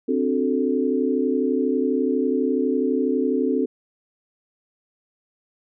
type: chord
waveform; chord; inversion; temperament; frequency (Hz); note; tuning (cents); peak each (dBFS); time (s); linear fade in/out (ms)
sine; D dominant seventh; third; equal; 261.6 / 293.7 / 370 / 440; C4 / D4 / F#4 / A4; 0 / 0 / 0 / 0; -22 / -26 / -26 / -24; 0.08-3.66; 10
effects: none